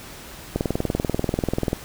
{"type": "click train", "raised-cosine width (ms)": 2, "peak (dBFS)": -8, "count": 25, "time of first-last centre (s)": [0.56, 1.731], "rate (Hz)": 20.5, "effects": ["pink hiss -40 dBFS RMS until 1.84 s"]}